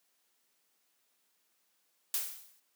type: noise with exponential decay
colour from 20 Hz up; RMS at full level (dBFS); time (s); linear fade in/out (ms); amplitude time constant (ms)
blue; -30; 2.14-2.6; 1; 100
effects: white hiss -75 dBFS RMS until 2.75 s + high-pass 200 Hz 12 dB/octave